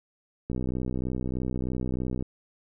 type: click train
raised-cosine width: 3 ms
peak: -18 dBFS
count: 110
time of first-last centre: 0.5-2.225 s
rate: 63.2 Hz
effects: none